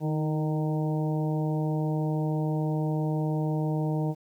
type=harmonic tone with a mistuned harmonic; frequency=153.9 Hz; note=D#3; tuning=19 cents flat; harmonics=1 / 2 / 3 / 4 / 5 / 6; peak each=-26 / -32 / -36 / -38 / -40 / -42 dBFS; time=0-4.15 s; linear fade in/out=50 ms; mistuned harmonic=2; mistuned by=+34 cents; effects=10-bit